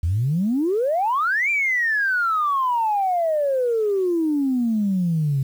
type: exponential two-way sweep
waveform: sine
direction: up then down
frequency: 77.78 to 2394 to 132.2 Hz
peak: -17 dBFS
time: 0.03-5.43 s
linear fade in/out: 5 ms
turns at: 1.5 s
effects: tanh soft clip ceiling -13 dBFS + 8-bit